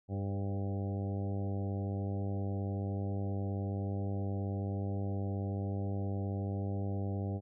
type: harmonic tone with a mistuned harmonic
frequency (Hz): 98.9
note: G2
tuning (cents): +16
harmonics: 1 / 2 / 3 / 4 / 5 / 6 / 7 / 8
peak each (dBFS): -34 / -40 / -44 / -46 / -48 / -50 / -51 / -52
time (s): 0.08-7.41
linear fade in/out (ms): 50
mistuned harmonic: 5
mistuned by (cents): +19
effects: none